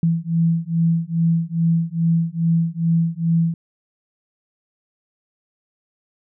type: beating tone pair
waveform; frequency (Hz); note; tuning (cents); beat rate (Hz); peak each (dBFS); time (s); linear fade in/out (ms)
sine; 164.9 / 167.3; E3 / E3; +1 / +26; 2.4; -19 / -19; 0.03-3.54; 2
effects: none